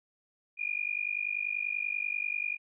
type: tone with amplitude modulation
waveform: sine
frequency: 2432 Hz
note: D#7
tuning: 40 cents flat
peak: -26 dBFS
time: 0.57-2.58 s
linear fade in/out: 50 ms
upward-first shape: sine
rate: 50.3 Hz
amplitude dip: 95%
effects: none